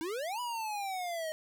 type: exponential two-way sweep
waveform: square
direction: up then down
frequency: 307.6 to 992 to 620 Hz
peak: -35 dBFS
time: 0.01-1.32 s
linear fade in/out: 0 ms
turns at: 0.4 s
effects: none